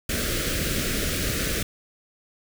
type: band-stop noise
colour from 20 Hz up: pink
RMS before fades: -26 dBFS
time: 0.09-1.63 s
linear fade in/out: 5 ms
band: 620 to 1300 Hz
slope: 48 dB/octave
effects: none